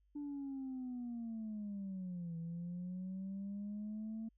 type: linear two-way sweep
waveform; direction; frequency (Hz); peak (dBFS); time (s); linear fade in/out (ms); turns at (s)
sine; down then up; 293.7 to 164.81 to 224.7; -39; 0.15-4.29; 10; 2.37
effects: tanh soft clip ceiling -38 dBFS + added 50 Hz sine -70 dBFS peak until 4.37 s